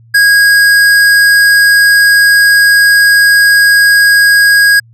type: tone with hard clipping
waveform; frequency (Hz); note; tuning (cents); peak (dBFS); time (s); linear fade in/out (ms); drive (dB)
sine; 1643; G#6; -19; -5; 0.14-4.8; 10; 14
effects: added 115 Hz sine -38 dBFS peak until 4.93 s